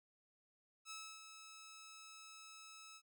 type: tone with ADSR envelope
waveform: 10% pulse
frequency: 1300 Hz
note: E6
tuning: 24 cents flat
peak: -39 dBFS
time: 0.85-3.02 s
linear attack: 56 ms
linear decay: 290 ms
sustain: -8 dB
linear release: 60 ms
effects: none